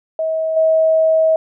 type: tone with level steps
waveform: sine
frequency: 640 Hz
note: D#5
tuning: 49 cents sharp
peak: -16 / -10 dBFS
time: 0.19-1.36 s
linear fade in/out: 2 ms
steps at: 0.56 s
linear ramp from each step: 10 ms
effects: none